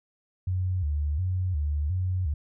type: tone with vibrato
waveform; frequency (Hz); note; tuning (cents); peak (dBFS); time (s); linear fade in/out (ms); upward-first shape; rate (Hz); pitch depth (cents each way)
sine; 82.41; E2; 0; -24; 0.47-2.34; 5; square; 1.4; 190
effects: none